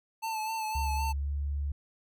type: tone with vibrato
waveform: square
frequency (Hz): 880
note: A5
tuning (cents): 0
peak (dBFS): -32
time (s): 0.22-1.13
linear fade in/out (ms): 20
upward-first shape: sine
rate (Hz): 3.9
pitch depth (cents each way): 36
type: tone with pitch glide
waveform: sine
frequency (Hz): 70.1 to 71.41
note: C#2 to D2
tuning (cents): +20 to -48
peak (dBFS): -29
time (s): 0.75-1.72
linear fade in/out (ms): 5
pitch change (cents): +32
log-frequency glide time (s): 1.19-1.3
effects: none